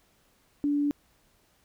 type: tone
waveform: sine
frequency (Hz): 289.4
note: D4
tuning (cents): -25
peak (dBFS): -23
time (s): 0.64-0.91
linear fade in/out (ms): 0
effects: pink hiss -66 dBFS RMS until 1.64 s